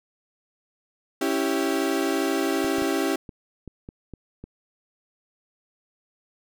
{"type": "chord", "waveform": "35% pulse", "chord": "C# diminished", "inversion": "none", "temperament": "equal", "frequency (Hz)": [277.2, 329.6, 392], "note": ["C#4", "E4", "G4"], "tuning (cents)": [0, 0, 0], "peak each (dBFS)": -25, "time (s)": [1.21, 3.16], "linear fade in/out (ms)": 5}
{"type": "clicks", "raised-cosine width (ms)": 3, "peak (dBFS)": -25, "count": 8, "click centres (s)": [2.645, 2.784, 2.821, 3.292, 3.677, 3.889, 4.137, 4.44]}
{"effects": []}